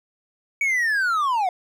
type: linear sweep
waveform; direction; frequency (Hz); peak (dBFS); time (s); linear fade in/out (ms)
triangle; down; 2272 to 698.5; -17; 0.61-1.49; 2
effects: none